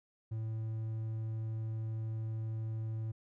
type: tone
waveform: triangle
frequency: 110.9 Hz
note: A2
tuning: 14 cents sharp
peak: -33 dBFS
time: 0.31-3.12 s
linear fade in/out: 10 ms
effects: none